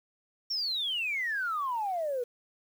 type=exponential sweep; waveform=sine; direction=down; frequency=5588 to 471.4 Hz; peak=-28 dBFS; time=0.5-2.24 s; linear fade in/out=10 ms; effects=tanh soft clip ceiling -24 dBFS + 9-bit